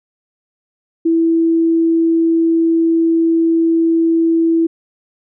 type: tone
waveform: sine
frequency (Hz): 329.6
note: E4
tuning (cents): 0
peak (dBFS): -10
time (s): 1.05-4.67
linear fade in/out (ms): 10
effects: none

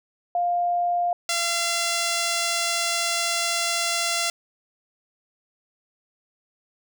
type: tone pair in turn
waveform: sine / 5% pulse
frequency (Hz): 702 / 684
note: F5 / F5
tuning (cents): +9 / -36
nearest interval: unison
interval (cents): 45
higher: first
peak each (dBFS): -20 / -11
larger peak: second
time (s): 0.35-1.13 / 1.29-4.3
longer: second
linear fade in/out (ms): 2
effects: none

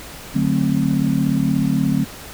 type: chord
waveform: sine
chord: D dominant seventh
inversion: none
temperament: just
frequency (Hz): 146.83 / 183.54 / 220.2 / 264.3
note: D3 / F#3 / A3 / C4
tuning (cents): 0 / -14 / +2 / +18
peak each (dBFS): -21 / -21 / -21 / -20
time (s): 0.34-2.05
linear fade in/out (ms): 20
effects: pink hiss -36 dBFS RMS until 2.33 s

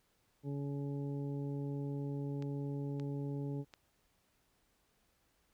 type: harmonic tone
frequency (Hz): 141.2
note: C#3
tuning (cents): +32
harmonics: 1 / 2 / 3 / 4 / 6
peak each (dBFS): -38 / -42 / -46 / -55 / -58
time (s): 0.43-3.65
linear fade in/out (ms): 50
type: clicks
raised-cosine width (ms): 0.2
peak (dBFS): -34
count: 3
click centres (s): 2.424 / 2.998 / 3.738
effects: pink hiss -75 dBFS RMS until 5.53 s

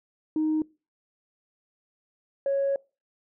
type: tone pair in turn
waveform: sine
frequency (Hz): 311.1 / 552.8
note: D#4 / C#5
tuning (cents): 0 / -5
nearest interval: minor seventh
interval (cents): 995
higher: second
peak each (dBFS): -21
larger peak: neither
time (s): 0.36-0.62 / 2.46-2.76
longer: second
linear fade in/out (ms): 2
effects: noise-tail reverb RT60 0.3 s tail -24 dB re dry + tanh soft clip ceiling -19 dBFS

